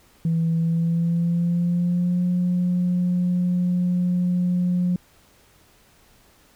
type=tone with pitch glide; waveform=sine; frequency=164.81 to 178.69 Hz; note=E3 to F3; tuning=0 to +40 cents; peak=-17 dBFS; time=0.25-4.96 s; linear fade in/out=2 ms; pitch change=+140 cents; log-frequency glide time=0.57-2.24 s; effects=tanh soft clip ceiling -15 dBFS + pink hiss -56 dBFS RMS until 6.55 s